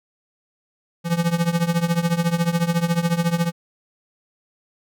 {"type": "tone with tremolo", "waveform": "square", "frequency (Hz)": 169.7, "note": "F3", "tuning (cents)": -49, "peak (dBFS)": -15, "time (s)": [1.04, 3.52], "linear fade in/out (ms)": 50, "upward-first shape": "triangle", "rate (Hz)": 14, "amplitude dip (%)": 90, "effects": []}